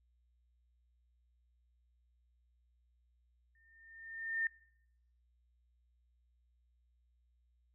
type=tone with exponential growth; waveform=sine; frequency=1813 Hz; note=A#6; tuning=49 cents flat; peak=-30 dBFS; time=3.55-4.47 s; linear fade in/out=2 ms; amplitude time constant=200 ms; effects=noise-tail reverb RT60 0.8 s tail -24 dB re dry + added 60 Hz sine -70 dBFS peak until 7.74 s